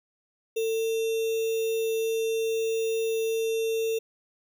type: tone with sample-and-hold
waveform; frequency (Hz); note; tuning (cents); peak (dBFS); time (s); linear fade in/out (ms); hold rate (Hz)
sine; 449.6; A4; +37; -24; 0.56-3.99; 10; 3150
effects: none